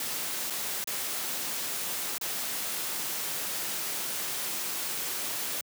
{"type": "noise with dropouts", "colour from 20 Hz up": "white", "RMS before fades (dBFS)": -33, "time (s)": [0, 5.61], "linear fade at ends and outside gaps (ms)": 2, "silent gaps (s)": [[0.501, 0.505], [0.841, 0.873], [2.181, 2.212]], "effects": ["high-pass 150 Hz 12 dB/octave"]}